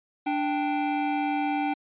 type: tone pair together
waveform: square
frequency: 293.7 / 784.1 Hz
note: D4 / G5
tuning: 0 / 0 cents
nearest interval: octave + perfect fourth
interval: 1700 cents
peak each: -28 dBFS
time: 0.26-1.74 s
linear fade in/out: 10 ms
effects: resampled to 8000 Hz